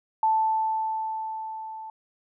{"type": "tone with level ramp", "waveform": "sine", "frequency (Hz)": 880, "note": "A5", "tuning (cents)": 0, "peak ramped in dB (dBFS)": [-18, -36], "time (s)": [0.23, 1.9], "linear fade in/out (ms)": 2, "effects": []}